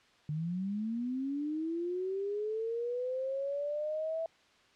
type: linear sweep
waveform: sine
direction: up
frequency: 146.83 to 659.3 Hz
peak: -32 dBFS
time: 0.29-4.26 s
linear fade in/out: 2 ms
effects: white hiss -64 dBFS RMS until 4.75 s + low-pass 4000 Hz 12 dB/octave